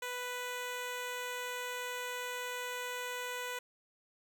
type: tone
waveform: 10% pulse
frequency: 494.8 Hz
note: B4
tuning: 3 cents sharp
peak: -29 dBFS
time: 0.02-3.59 s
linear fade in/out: 5 ms
effects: none